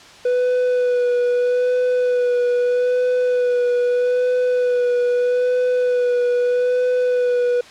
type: tone with vibrato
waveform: triangle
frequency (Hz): 493.9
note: B4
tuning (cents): 0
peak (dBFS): -13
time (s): 0.25-7.61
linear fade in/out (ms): 5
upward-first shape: sine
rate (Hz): 0.79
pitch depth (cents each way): 20
effects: white hiss -42 dBFS RMS until 7.7 s + low-pass 5000 Hz 12 dB/octave